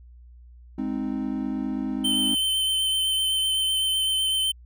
triangle chord, Ab major, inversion none, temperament equal with one note detuned, 206.2 / 261.6 / 311.1 Hz, Ab3 / C4 / Eb4, -12 / 0 / 0 cents, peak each -29 / -26 / -30 dBFS, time 0.78-2.35 s, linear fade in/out 5 ms
square tone with vibrato, 3083 Hz, G7, 29 cents flat, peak -22 dBFS, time 2.04-4.52 s, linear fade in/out 10 ms, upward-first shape sine, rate 7.9 Hz, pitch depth 14 cents each way
effects added 60 Hz sine -45 dBFS peak until 4.65 s

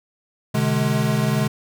square tone cluster, 128.3 / 149.8 / 211.5 Hz, C3 / D3 / G#3, -34 / +35 / +32 cents, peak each -23 dBFS, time 0.54-1.48 s, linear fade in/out 10 ms, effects none

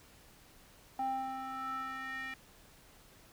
square tone with band-pass filter sweep, 263.6 Hz, C4, 13 cents sharp, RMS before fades -39 dBFS, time 0.99-2.34 s, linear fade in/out 2 ms, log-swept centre 750 to 2100 Hz, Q 4.9, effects pink hiss -60 dBFS RMS until 3.32 s

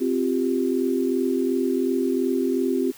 sine chord, C suspended fourth, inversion none, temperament equal, 261.6 / 349.2 / 392 Hz, C4 / F4 / G4, 0 / 0 / 0 cents, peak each -23 / -25 / -25 dBFS, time 0-2.92 s, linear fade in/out 20 ms, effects white hiss -47 dBFS RMS until 2.97 s

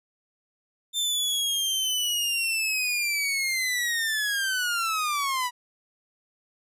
sawtooth linear sweep, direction down, 3590 to 965 Hz, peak -21 dBFS, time 0.93-5.51 s, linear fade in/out 50 ms, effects resampled to 32000 Hz

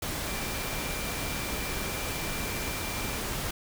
sine tone in noise, 2363 Hz, D7, 10 cents sharp, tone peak -41 dBFS, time 0.27-3.18 s, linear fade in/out 5 ms, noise pink, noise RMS -33 dBFS, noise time 0.02-3.51 s, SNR -11 dB, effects none

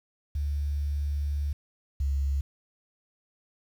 sine tone pair in turn, 72.3 / 69.34 Hz, D2 / C#2, -27 / +1 cents, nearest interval minor second, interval 72 cents, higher first, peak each -26 / -24 dBFS, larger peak second, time 0.35-1.53 / 2-2.41 s, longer first, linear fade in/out 5 ms, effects 9-bit

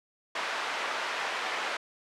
white band-pass noise, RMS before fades -33 dBFS, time 0.35-1.77 s, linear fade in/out 5 ms, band 590 to 2100 Hz, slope 12 dB/octave, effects low-pass 9000 Hz 12 dB/octave

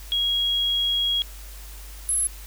sine tone pair in turn, 3300 / 10821 Hz, G#7 / E9, -12 / +44 cents, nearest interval octave + major sixth, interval 2056 cents, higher second, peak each -20 dBFS, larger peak neither, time 0.12-1.22 / 2.09-2.27 s, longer first, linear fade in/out 0 ms, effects added 50 Hz sine -38 dBFS peak until 2.46 s + white hiss -45 dBFS RMS until 2.46 s

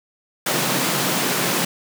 pink high-pass noise, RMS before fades -21 dBFS, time 0.46-1.65 s, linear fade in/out 5 ms, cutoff 130 Hz, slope 96 dB/octave, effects none

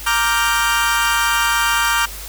30% pulse chord, G minor seventh, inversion first, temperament equal, 932.3 / 1174.7 / 1396.9 / 1568 Hz, Bb5 / D6 / F6 / G6, 0 / 0 / 0 / 0 cents, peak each -18 dBFS, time 0.06-2.06 s, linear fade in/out 10 ms, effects added 50 Hz sine -33 dBFS peak until 2.28 s + white hiss -33 dBFS RMS until 2.28 s

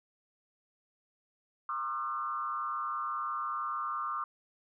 sine tone with frequency modulation, 1208 Hz, D6, 48 cents sharp, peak -32 dBFS, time 1.69-4.24 s, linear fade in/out 2 ms, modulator 129 Hz, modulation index 1.1, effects none

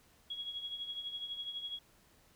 sine tone with tremolo, 3322 Hz, G#7, in tune, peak -36 dBFS, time 0.3-1.79 s, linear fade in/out 5 ms, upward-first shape triangle, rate 12 Hz, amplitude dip 70%, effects pink hiss -66 dBFS RMS until 2.35 s

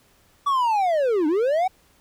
triangle linear two-way sweep, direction down then up, 1157 to 290 to 772 Hz, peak -16 dBFS, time 0.46-1.68 s, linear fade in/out 10 ms, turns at 1.27 s, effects pink hiss -59 dBFS RMS until 2 s

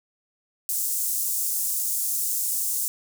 pink high-pass noise, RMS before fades -26 dBFS, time 0.69-2.88 s, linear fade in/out 0 ms, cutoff 7400 Hz, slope 24 dB/octave, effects none

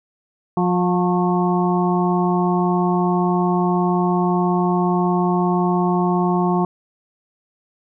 harmonic tone with a mistuned harmonic, 178.3 Hz, F3, 36 cents sharp, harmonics 1 / 2 / 4 / 5 / 6, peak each -18 / -21 / -24 / -25 / -26 dBFS, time 0.57-6.65 s, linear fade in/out 2 ms, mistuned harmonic 6, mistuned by +37 cents, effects none

